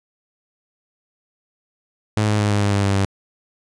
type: tone with pitch steps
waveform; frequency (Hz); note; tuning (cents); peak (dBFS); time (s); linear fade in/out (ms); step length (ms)
sawtooth; 106.6 / 105.31 / 104.04 / 102.79 / 101.55 / 100.33 / 99.12 / 97.92; G#2 / G#2 / G#2 / G#2 / G#2 / G2 / G2 / G2; +46 / +25 / +4 / -17 / -38 / +41 / +20 / -1; -12; 2.17-3.05; 0; 110
effects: resampled to 22050 Hz